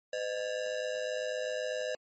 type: ring-modulated tone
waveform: square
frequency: 562 Hz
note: C#5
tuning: 24 cents sharp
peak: -30 dBFS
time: 0.13-1.95 s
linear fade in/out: 0 ms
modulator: 53.9 Hz
effects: MP3 32 kbps